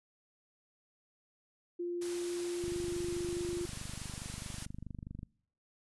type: tone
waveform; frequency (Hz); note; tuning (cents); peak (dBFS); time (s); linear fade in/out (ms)
sine; 349.2; F4; 0; -34; 1.79-3.66; 10
type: noise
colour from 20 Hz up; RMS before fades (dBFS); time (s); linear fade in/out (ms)
white; -45; 2.01-4.66; 10
type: click train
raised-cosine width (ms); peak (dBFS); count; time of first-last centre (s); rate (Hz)
5; -31; 65; 2.64-5.231; 24.7
effects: noise-tail reverb RT60 0.6 s tail -25 dB re dry + resampled to 24000 Hz